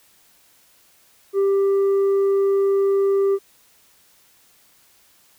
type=tone with tanh clipping; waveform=sine; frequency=393.9 Hz; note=G4; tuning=8 cents sharp; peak=-16 dBFS; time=1.33-3.39 s; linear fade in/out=50 ms; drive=3 dB; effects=white hiss -56 dBFS RMS until 5.38 s